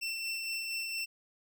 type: tone with tremolo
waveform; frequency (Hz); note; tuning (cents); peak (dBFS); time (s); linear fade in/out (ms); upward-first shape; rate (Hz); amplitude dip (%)
25% pulse; 2689; E7; +34; -29; 0.01-1.06; 20; sine; 4.3; 30
effects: none